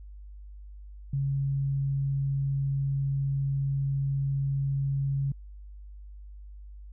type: tone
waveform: sine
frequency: 137.8 Hz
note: C#3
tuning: 10 cents flat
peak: -25 dBFS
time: 1.13-5.32 s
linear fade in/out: 5 ms
effects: added 50 Hz sine -42 dBFS peak until 6.92 s